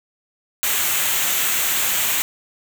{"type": "noise with comb filter", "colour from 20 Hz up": "white", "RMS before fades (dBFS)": -20, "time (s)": [0.63, 2.22], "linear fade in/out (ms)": 0, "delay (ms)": 0.2, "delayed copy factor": -0.55, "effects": []}